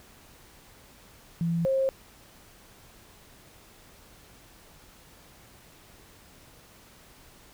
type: tone pair in turn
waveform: sine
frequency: 168.2 / 534 Hz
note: E3 / C5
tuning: +35 / +35 cents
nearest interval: octave + minor sixth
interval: 2000 cents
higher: second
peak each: -24 / -22 dBFS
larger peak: second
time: 1.41-1.65 / 1.65-1.89 s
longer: neither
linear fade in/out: 0 ms
effects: pink hiss -54 dBFS RMS until 7.53 s